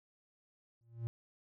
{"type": "tone with exponential growth", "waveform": "triangle", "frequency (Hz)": 116.54, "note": "A#2", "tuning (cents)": 0, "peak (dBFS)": -30, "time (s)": [0.81, 1.07], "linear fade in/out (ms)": 0, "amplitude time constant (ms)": 55, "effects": []}